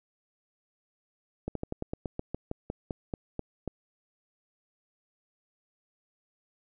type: slowing click train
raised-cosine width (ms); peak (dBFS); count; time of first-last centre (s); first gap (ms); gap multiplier
2; -19; 15; 1.48-3.677; 73; 1.11
effects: none